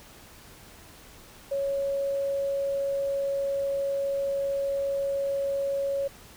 sine tone with quantisation, 554.4 Hz, C#5, in tune, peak -25 dBFS, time 1.51-6.08 s, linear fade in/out 10 ms, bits 9, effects pink hiss -50 dBFS RMS until 6.36 s

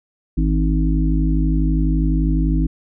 harmonic tone with a mistuned harmonic, 52 Hz, G#1, 3 cents sharp, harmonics 1 / 3 / 5 / 6, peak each -16 / -21 / -23 / -24 dBFS, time 0.37-2.67 s, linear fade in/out 10 ms, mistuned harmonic 3, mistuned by +49 cents, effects none

